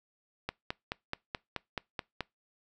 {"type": "click train", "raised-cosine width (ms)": 0.3, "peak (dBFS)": -17, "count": 9, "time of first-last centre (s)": [0.49, 2.207], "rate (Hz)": 4.66, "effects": ["noise-tail reverb RT60 0.2 s tail -24 dB re dry"]}